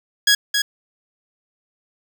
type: tone with echo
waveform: 15% pulse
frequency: 1661.2 Hz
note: G#6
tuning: in tune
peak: -5 dBFS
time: 0.27-0.35 s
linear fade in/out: 5 ms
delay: 270 ms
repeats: 1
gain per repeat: -5 dB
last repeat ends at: 0.62 s
effects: none